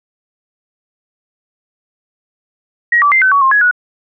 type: tone with pitch steps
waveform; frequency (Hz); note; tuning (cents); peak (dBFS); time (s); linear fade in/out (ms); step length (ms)
sine; 1897 / 1158 / 2086 / 1522 / 1125 / 1063 / 1675 / 1463; A#6 / D6 / C7 / F#6 / C#6 / C6 / G#6 / F#6; +30 / -25 / -6 / +48 / +25 / +27 / +14 / -20; -7; 2.92-3.712; 5; 99
effects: none